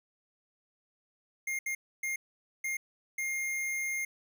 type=tone bursts at uneven times; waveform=square; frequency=2124 Hz; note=C7; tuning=25 cents sharp; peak=-32 dBFS; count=5; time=1.47-1.59 / 1.66-1.75 / 2.03-2.16 / 2.64-2.77 / 3.18-4.05 s; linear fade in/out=5 ms; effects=none